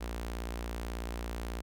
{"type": "tone with notch filter", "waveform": "sawtooth", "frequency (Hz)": 58.27, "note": "A#1", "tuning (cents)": 0, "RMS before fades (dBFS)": -38, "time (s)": [0, 1.62], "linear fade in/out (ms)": 20, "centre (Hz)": 120, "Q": 0.82, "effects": []}